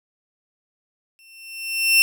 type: tone with exponential growth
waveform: sawtooth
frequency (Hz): 2700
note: E7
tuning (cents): +41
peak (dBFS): -7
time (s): 1.19-2.02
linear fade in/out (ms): 0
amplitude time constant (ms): 180
effects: none